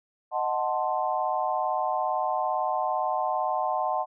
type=chord; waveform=sine; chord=D# diminished seventh; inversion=none; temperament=equal; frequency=622.3 / 740 / 880 / 1046.5 Hz; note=D#5 / F#5 / A5 / C6; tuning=0 / 0 / 0 / 0 cents; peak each=-31 / -28 / -30 / -31 dBFS; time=0.31-4.06 s; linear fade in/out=50 ms; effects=none